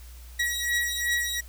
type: beating tone pair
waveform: sawtooth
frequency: 1914 / 1916.7 Hz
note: A#6 / A#6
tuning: +45 / +48 cents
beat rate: 2.7 Hz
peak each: -24 / -25 dBFS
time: 0.39-1.41 s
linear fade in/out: 10 ms
effects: added 60 Hz sine -42 dBFS peak until 1.48 s + white hiss -53 dBFS RMS until 1.48 s